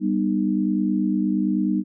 sine chord, G augmented, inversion none, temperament just, 196 / 245 / 306.2 Hz, G3 / B3 / D#4, 0 / -14 / -28 cents, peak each -22 / -25 / -23 dBFS, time 0-1.84 s, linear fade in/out 50 ms, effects none

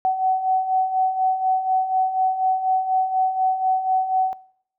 sine beating tone pair, 750 / 754.1 Hz, F#5 / F#5, +23 / +33 cents, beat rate 4.1 Hz, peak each -25 / -19 dBFS, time 0.05-4.33 s, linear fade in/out 0 ms, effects noise-tail reverb RT60 0.7 s tail -22 dB re dry

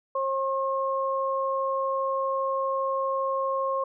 sine tone pair together, 537.5 / 1075 Hz, C5 / C6, +47 / +47 cents, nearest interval octave, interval 1200 cents, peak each -27 dBFS, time 0.15-3.84 s, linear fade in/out 5 ms, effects none

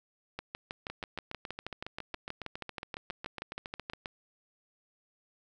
two click trains, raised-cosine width 0.3 ms, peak -21 / -23 dBFS, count 24 / 23, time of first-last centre 0.39-4.058 / 0.9-3.934 s, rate 6.27 / 7.25 Hz, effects none

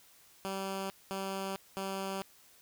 10% pulse tone bursts, 193.4 Hz, G3, 23 cents flat, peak -27 dBFS, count 3, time 0.45-2.22 s, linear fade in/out 0 ms, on 450 ms, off 210 ms, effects white hiss -61 dBFS RMS until 2.61 s

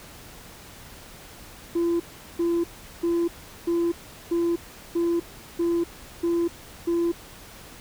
sine tone bursts, 340.5 Hz, F4, 44 cents flat, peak -18 dBFS, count 9, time 1.75-7.12 s, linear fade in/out 10 ms, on 250 ms, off 390 ms, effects tanh soft clip ceiling -19 dBFS + pink hiss -45 dBFS RMS until 7.8 s

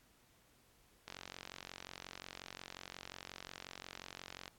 click train, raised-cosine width 0.2 ms, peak -28 dBFS, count 156, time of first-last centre 1.08-4.479 s, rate 45.6 Hz, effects pink hiss -69 dBFS RMS until 4.58 s + AAC 64 kbps

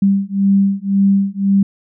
sine beating tone pair, 196.1 / 198 Hz, G3 / G3, +1 / +18 cents, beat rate 1.9 Hz, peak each -14 dBFS, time 0.02-1.63 s, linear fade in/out 5 ms, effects none

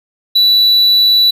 triangle tone, 3951 Hz, B7, in tune, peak -5 dBFS, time 0.35-1.31 s, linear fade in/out 10 ms, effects none

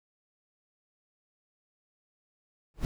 brown noise with exponential growth, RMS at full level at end -25 dBFS, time 2.74-2.85 s, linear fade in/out 1 ms, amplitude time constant 23 ms, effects none

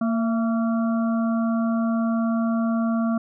harmonic tone with a mistuned harmonic, 229.3 Hz, A#3, 28 cents flat, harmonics 1 / 3 / 5 / 6, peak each -20 / -30 / -34 / -36 dBFS, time 0.01-3.18 s, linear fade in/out 5 ms, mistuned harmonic 3, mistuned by -47 cents, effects none

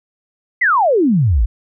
sine exponential sweep, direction down, 2100 to 46.62 Hz, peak -10 dBFS, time 0.61-1.46 s, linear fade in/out 10 ms, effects none

